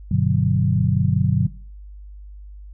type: chord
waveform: sine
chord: G major seventh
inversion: none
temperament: equal with one note detuned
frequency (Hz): 98 / 123.47 / 147.94 / 185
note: G2 / B2 / D3 / F#3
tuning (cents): 0 / 0 / +13 / 0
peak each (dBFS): -21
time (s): 0.11-1.47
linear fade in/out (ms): 5
effects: noise-tail reverb RT60 0.4 s tail -18 dB re dry + added 50 Hz sine -36 dBFS peak until 2.73 s